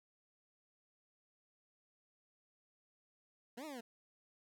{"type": "linear two-way sweep", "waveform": "20% pulse", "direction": "up then down", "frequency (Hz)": [220, 323, 220], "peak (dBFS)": -40, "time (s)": [3.57, 3.81], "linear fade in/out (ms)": 10, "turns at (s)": 3.65, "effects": []}